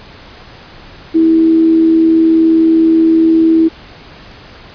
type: tone with amplitude modulation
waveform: sine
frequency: 325.1 Hz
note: E4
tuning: 24 cents flat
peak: -4 dBFS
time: 1.14-3.69 s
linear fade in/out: 20 ms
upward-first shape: sine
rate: 79.2 Hz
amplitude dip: 30%
effects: pink hiss -36 dBFS RMS until 4.74 s + resampled to 11025 Hz